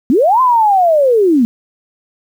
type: linear two-way sweep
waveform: sine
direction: up then down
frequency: 220 to 1046.5 to 220 Hz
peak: -7 dBFS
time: 0.1-1.45 s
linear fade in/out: 0 ms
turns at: 0.41 s
effects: 7-bit